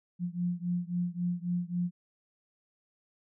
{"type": "beating tone pair", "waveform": "sine", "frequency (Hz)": [174.61, 178.31], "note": ["F3", "F3"], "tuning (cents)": [0, 36], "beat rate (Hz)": 3.7, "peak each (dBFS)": [-32, -33], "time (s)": [0.19, 1.91], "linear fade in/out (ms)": 50, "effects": []}